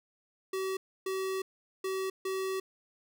square tone bursts at uneven times, 381 Hz, G4, 49 cents flat, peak -32 dBFS, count 4, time 0.53-0.77 / 1.06-1.42 / 1.84-2.1 / 2.25-2.6 s, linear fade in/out 5 ms, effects none

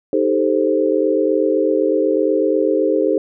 sine chord, A half-diminished seventh, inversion second, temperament equal, 311.1 / 392 / 440 / 523.3 Hz, Eb4 / G4 / A4 / C5, 0 / 0 / 0 / 0 cents, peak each -19 dBFS, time 0.13-3.18 s, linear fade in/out 2 ms, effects none

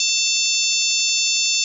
harmonic tone, 889 Hz, A5, 18 cents sharp, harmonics 3 / 4 / 5 / 6 / 7 / 8, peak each -24 / -24 / -24 / -24 / -24 / -24 dBFS, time 0-1.64 s, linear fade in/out 2 ms, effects none

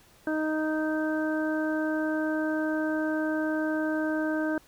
harmonic tone, 311.1 Hz, D#4, in tune, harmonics 1 / 2 / 3 / 4 / 5, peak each -27 / -32 / -40 / -43 / -34 dBFS, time 0.27-4.58 s, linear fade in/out 2 ms, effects pink hiss -58 dBFS RMS until 4.67 s

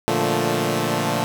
10% pulse chord, Bb major seventh, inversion none, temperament equal, 116.54 / 146.83 / 174.61 / 220 Hz, Bb2 / D3 / F3 / A3, 0 / 0 / 0 / 0 cents, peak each -17 dBFS, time 0.08-1.24 s, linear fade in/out 0 ms, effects none

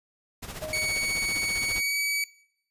pink noise with tremolo, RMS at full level -36 dBFS, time 0.42-1.81 s, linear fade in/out 10 ms, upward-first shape sine, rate 15 Hz, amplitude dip 65%
sine tone with exponential decay, 622.3 Hz, D#5, in tune, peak -31 dBFS, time 0.62-1.45 s, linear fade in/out 2 ms, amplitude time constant 180 ms
sawtooth tone with pitch glide, 2237 to 2277 Hz, C#7 to C#7, +15 to +46 cents, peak -22 dBFS, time 0.73-2.24 s, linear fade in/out 2 ms, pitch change +31 cents, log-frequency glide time 1.67-1.99 s
effects noise-tail reverb RT60 0.7 s tail -20 dB re dry + resampled to 32000 Hz

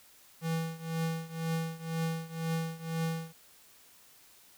square tone with tremolo, 163.4 Hz, E3, 15 cents flat, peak -29 dBFS, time 0.41-3.33 s, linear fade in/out 50 ms, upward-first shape triangle, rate 2 Hz, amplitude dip 90%, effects white hiss -59 dBFS RMS until 4.57 s

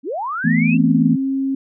sine linear sweep, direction up, 225.3 to 2746 Hz, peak -21 dBFS, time 0.03-0.78 s, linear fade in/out 50 ms
sine chord, E suspended fourth, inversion none, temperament just, 164.81 / 219.8 / 247.2 Hz, E3 / A3 / B3, 0 / -2 / +2 cents, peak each -17 dBFS, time 0.44-1.16 s, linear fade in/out 10 ms
sine tone with pitch glide, 266.3 to 269.9 Hz, C4 to C#4, +31 to -46 cents, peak -17 dBFS, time 0.74-1.55 s, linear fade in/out 5 ms, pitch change +23 cents, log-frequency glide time 1.05-1.34 s
effects none

